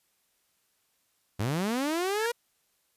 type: linear sweep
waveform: sawtooth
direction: up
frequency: 92.2 to 484.8 Hz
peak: -23 dBFS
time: 1.39-2.32 s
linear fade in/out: 10 ms
type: tone with exponential growth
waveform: triangle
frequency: 1682 Hz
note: G#6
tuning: 22 cents sharp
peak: -27 dBFS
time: 2.05-2.26 s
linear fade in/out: 1 ms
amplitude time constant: 44 ms
effects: white hiss -72 dBFS RMS until 2.96 s + resampled to 32000 Hz